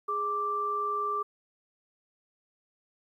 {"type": "tone pair together", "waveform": "sine", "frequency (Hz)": [415.3, 1174.7], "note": ["G#4", "D6"], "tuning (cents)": [0, 0], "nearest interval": "octave + tritone", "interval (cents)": 1800, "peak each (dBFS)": [-36, -28], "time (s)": [0.08, 1.23], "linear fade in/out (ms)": 10, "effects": ["11-bit"]}